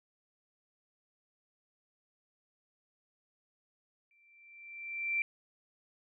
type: tone with exponential growth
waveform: sine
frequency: 2349 Hz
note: D7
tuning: in tune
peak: -27 dBFS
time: 4.11-5.22 s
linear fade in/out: 1 ms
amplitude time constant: 240 ms
effects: none